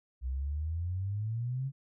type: exponential sweep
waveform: sine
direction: up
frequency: 61.74 to 139.1 Hz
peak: -31 dBFS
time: 0.21-1.72 s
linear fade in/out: 50 ms
effects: none